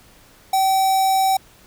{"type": "tone with notch filter", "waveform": "square", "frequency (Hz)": 768, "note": "G5", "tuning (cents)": -36, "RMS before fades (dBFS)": -17, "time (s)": [0.53, 1.37], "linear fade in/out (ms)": 5, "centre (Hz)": 2600, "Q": 1.3, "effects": ["pink hiss -50 dBFS RMS until 1.66 s"]}